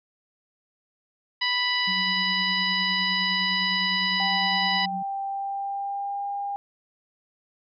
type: harmonic tone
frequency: 987.8 Hz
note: B5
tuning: in tune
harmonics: 1 / 2 / 3 / 4 / 5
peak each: -31 / -26 / -28 / -30 / -30 dBFS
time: 1.41-4.86 s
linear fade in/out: 10 ms
type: tone with tremolo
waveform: sine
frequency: 185.7 Hz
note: F#3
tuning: 7 cents sharp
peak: -31 dBFS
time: 1.87-5.03 s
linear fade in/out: 10 ms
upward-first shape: sine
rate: 9.8 Hz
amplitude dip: 45%
type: tone with pitch glide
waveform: sine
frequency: 787 to 804 Hz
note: G5 to G5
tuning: +7 to +44 cents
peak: -27 dBFS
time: 4.2-6.56 s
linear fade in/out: 0 ms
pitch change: +37 cents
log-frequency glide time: 5.24-6.26 s
effects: none